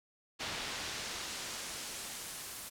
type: noise with band-pass filter sweep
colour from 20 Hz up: brown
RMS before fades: -42 dBFS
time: 0.39-2.7 s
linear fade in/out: 20 ms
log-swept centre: 4000 to 12000 Hz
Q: 0.82
effects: none